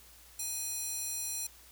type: tone with high-pass filter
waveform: square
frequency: 830.6 Hz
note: G#5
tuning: in tune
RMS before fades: -37 dBFS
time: 0.39-1.47 s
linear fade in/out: 5 ms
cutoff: 7100 Hz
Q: 1.5
effects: added 60 Hz sine -61 dBFS peak until 1.71 s + white hiss -57 dBFS RMS until 1.71 s